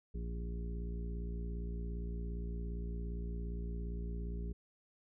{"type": "harmonic tone with a mistuned harmonic", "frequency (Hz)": 57.4, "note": "A#1", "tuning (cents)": -26, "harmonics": [1, 2, 3, 4, 5, 6, 7], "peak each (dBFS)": [-38, -52, -46, -53, -57, -58, -52], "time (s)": [0.14, 4.53], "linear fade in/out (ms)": 10, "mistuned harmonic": 7, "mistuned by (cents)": 33, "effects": []}